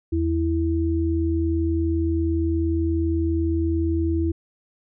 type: tone pair together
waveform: sine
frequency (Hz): 81.34 / 329.6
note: E2 / E4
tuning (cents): -23 / 0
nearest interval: 2 octaves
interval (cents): 2423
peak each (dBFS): -22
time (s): 0.12-4.32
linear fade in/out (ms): 10
effects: none